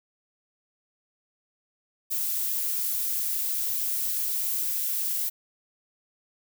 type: noise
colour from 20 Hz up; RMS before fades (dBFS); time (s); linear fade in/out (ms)
violet; -28; 2.1-5.3; 20
effects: none